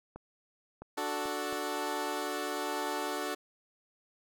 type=clicks; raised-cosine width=1 ms; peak=-30 dBFS; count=4; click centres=0.16 / 0.82 / 1.257 / 1.527 s
type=chord; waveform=15% pulse; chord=D major; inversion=none; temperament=equal; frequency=293.7 / 370 / 440 Hz; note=D4 / F#4 / A4; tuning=0 / 0 / 0 cents; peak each=-31 dBFS; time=0.97-3.35 s; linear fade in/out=10 ms
effects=none